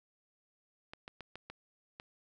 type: clicks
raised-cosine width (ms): 0.3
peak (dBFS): -29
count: 6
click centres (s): 0.935 / 1.079 / 1.207 / 1.356 / 1.5 / 1.999
effects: none